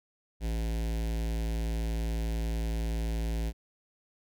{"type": "tone with notch filter", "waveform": "square", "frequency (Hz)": 55.6, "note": "A1", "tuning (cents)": 19, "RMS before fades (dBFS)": -31, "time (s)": [0.4, 3.53], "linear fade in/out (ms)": 50, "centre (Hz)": 1200, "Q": 1.2, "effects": []}